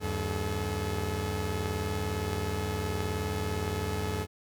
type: tone cluster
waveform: sawtooth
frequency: 78.7 / 98 / 429.1 Hz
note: D#2 / G2 / A4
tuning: +20 / 0 / -43 cents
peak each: -31 / -29 / -31 dBFS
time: 0-4.27 s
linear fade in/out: 50 ms
effects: none